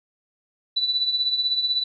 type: tone with tremolo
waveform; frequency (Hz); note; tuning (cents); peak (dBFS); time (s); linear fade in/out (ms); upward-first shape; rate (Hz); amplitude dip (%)
sine; 3969; B7; +8; -17; 0.76-1.84; 10; triangle; 16; 70
effects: none